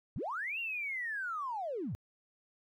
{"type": "linear two-way sweep", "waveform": "triangle", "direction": "up then down", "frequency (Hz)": [77.78, 2803, 77.78], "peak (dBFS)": -31, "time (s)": [0.16, 1.95], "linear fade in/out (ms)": 0, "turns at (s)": 0.59, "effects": ["tanh soft clip ceiling -33 dBFS"]}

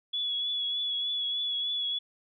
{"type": "tone with vibrato", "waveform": "sine", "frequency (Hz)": 3394, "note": "G#7", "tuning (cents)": 37, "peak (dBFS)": -28, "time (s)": [0.13, 1.99], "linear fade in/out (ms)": 10, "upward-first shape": "triangle", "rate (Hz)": 3.3, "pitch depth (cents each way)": 29, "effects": []}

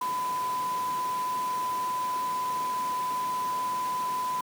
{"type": "tone in noise", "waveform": "sine", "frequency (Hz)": 1004, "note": "B5", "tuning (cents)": 28, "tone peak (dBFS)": -27, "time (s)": [0.01, 4.41], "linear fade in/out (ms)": 5, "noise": "pink", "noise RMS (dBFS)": -40, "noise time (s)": [0.01, 4.41], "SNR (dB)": 10, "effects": ["high-pass 200 Hz 12 dB/octave"]}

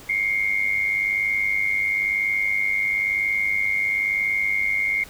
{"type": "tone pair together", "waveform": "sine", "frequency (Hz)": [2120, 2221], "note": ["C7", "C#7"], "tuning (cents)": [22, 3], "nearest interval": "minor second", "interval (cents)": 81, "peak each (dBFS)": [-21, -25], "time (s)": [0.09, 5.04], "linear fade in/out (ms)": 5, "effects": ["pink hiss -44 dBFS RMS until 5.09 s"]}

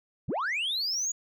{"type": "linear sweep", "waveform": "sine", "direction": "up", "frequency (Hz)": [65.41, 6890], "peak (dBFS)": -25, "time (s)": [0.28, 1.12], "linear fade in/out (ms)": 10, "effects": ["tanh soft clip ceiling -26 dBFS"]}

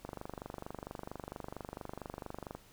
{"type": "click train", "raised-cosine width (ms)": 1, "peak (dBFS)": -27, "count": 62, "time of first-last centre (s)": [0.05, 2.55], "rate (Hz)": 24.4, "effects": ["pink hiss -61 dBFS RMS until 2.72 s"]}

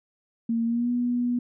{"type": "tone with pitch glide", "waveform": "sine", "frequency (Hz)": [230.1, 243.4], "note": ["A#3", "B3"], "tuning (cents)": [-22, -25], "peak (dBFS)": -22, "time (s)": [0.49, 1.39], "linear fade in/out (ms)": 5, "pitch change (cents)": 97, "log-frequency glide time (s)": [0.65, 0.9], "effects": []}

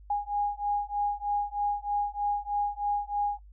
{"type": "beating tone pair", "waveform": "sine", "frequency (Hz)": [819, 822.2], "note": ["G#5", "G#5"], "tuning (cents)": [-24, -18], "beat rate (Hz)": 3.2, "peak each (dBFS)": [-30, -30], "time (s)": [0.1, 3.39], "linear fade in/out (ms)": 5, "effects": ["noise-tail reverb RT60 0.1 s tail -19 dB re dry", "added 50 Hz sine -48 dBFS peak until 3.52 s"]}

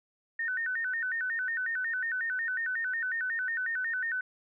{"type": "tone with vibrato", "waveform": "sine", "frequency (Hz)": 1661.2, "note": "G#6", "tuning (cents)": 0, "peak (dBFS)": -29, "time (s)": [0.39, 4.21], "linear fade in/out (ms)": 5, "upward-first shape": "square", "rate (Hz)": 5.5, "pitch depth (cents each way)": 170, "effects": []}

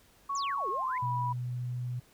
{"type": "tone with pitch glide", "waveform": "sine", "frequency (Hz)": [1113, 980.2], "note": ["C#6", "B5"], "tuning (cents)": [7, -13], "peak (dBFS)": -30, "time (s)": [0.29, 1.33], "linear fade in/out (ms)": 10, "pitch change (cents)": -220, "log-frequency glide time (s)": [0.63, 1.07]}
{"type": "exponential two-way sweep", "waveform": "sine", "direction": "down then up", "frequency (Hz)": [7459, 349.2, 2222], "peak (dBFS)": -37, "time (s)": [0.35, 0.98], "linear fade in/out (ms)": 2, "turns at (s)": 0.69}
{"type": "tone", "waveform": "sine", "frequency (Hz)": 123.47, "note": "B2", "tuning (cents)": 0, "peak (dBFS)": -32, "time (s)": [1.02, 2], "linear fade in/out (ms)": 10}
{"effects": ["pink hiss -62 dBFS RMS until 2.13 s"]}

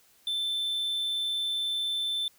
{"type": "tone", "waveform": "triangle", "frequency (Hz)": 3538, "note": "A7", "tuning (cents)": 9, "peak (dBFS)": -26, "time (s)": [0.27, 2.28], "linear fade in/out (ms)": 2, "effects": ["white hiss -62 dBFS RMS until 2.38 s"]}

